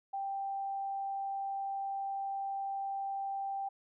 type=tone; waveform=sine; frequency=786 Hz; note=G5; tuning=4 cents sharp; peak=-34 dBFS; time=0.13-3.69 s; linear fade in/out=10 ms; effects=none